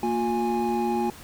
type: tone cluster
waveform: triangle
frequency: 231.6 / 356.9 / 829 Hz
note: A#3 / F4 / G#5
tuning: -11 / +38 / -3 cents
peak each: -25 dBFS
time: 0.03-1.1 s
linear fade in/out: 2 ms
effects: pink hiss -45 dBFS RMS until 1.23 s